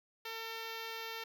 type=tone with notch filter; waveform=5% pulse; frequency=451.5 Hz; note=A4; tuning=45 cents sharp; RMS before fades=-43 dBFS; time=0.25-1.24 s; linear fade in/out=5 ms; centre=8400 Hz; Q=0.59; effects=none